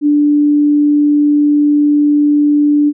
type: tone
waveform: sine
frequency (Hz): 293.7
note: D4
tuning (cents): 0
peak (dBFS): -7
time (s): 0.01-2.93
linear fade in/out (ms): 50
effects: none